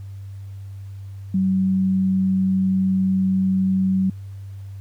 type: tone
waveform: sine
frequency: 189.5 Hz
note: F#3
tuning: 42 cents sharp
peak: -16 dBFS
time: 1.34-4.1 s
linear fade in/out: 5 ms
effects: added 98 Hz sine -32 dBFS peak until 4.8 s + pink hiss -58 dBFS RMS until 4.8 s